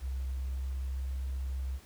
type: tone with pitch glide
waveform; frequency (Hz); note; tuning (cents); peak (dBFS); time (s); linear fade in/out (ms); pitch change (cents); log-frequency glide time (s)
sine; 65.41 to 65.9; C2 to C2; 0 to +13; -32; 0-1.8; 50; +13; 0.5-0.64
effects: pink hiss -57 dBFS RMS until 1.85 s